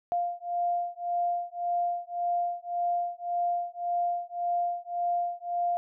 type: beating tone pair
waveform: sine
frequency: 698.5 / 700.3 Hz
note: F5 / F5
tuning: 0 / +5 cents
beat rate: 1.8 Hz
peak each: -30 dBFS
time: 0.12-5.77 s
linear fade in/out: 0 ms
effects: none